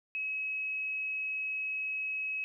sine tone, 2561 Hz, D#7, 49 cents sharp, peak -32 dBFS, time 0.15-2.44 s, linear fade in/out 0 ms, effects 12-bit

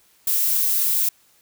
violet noise, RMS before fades -20 dBFS, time 0.27-1.09 s, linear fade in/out 5 ms, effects white hiss -58 dBFS RMS until 1.41 s

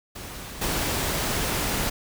pink noise with level steps, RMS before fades -38 / -26 dBFS, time 0.15-1.9 s, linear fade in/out 10 ms, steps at 0.61 s, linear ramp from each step 10 ms, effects none

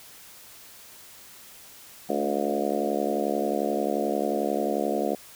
harmonic tone with a mistuned harmonic, 71.3 Hz, C#2, 49 cents sharp, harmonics 3 / 4 / 5 / 6 / 7 / 8 / 9 / 10, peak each -32 / -32 / -32 / -32 / -32 / -32 / -32 / -32 dBFS, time 2.09-5.15 s, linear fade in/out 5 ms, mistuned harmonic 4, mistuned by +20 cents, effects white hiss -48 dBFS RMS until 5.35 s

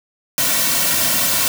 white noise with comb filter, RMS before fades -17 dBFS, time 0.38-1.48 s, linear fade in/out 0 ms, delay 2.4 ms, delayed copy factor -0.75, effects none

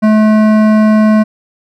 sine tone with hard clipping, 215.4 Hz, A3, 37 cents flat, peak -7 dBFS, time 0.02-1.24 s, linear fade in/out 20 ms, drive 14 dB, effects none

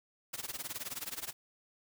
white noise with tremolo, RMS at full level -38 dBFS, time 0.33-1.33 s, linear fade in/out 10 ms, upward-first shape sine, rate 19 Hz, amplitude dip 90%, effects none

